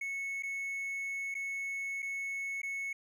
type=tone with dropouts; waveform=triangle; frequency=2202 Hz; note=C#7; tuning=12 cents flat; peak=-33 dBFS; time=0.01-2.93 s; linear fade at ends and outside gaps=5 ms; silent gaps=0.425-0.433 / 1.343-1.35 / 2.022-2.026 / 2.618-2.631 s; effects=none